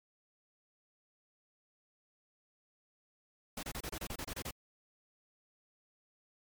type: noise bursts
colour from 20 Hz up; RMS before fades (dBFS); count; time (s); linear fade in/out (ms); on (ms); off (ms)
pink; -41; 11; 3.57-4.51; 5; 60; 28
effects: MP3 96 kbps